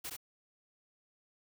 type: noise with echo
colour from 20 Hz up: white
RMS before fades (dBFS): -41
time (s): 0.04-0.1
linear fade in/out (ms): 10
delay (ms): 67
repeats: 1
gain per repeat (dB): -2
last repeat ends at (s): 0.167
effects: none